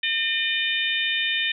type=harmonic tone; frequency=606 Hz; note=D#5; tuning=46 cents flat; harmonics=3 / 4 / 5 / 6; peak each=-27 / -27 / -27 / -27 dBFS; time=0.03-1.52 s; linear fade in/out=5 ms; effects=none